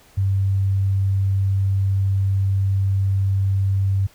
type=tone; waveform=sine; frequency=97.3 Hz; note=G2; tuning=12 cents flat; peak=-16 dBFS; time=0.17-4.07 s; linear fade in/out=10 ms; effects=pink hiss -52 dBFS RMS until 4.14 s